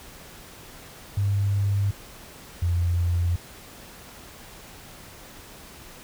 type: tone pair in turn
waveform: sine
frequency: 100 / 86.86 Hz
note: G2 / F2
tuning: +35 / -9 cents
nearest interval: major second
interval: 244 cents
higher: first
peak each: -20 dBFS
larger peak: neither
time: 1.17-1.91 / 2.62-3.36 s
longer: neither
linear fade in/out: 5 ms
effects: pink hiss -45 dBFS RMS until 6.03 s